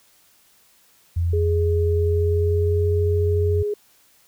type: tone with pitch glide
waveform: sine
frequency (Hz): 85.2 to 88.61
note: F2 to F2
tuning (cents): -42 to +26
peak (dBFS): -18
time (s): 1.16-3.63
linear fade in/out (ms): 10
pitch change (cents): +68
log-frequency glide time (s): 1.97-2.85
type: tone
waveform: sine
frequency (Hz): 415.3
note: G#4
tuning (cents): 0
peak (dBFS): -21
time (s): 1.33-3.74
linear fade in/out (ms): 5
effects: white hiss -57 dBFS RMS until 4.27 s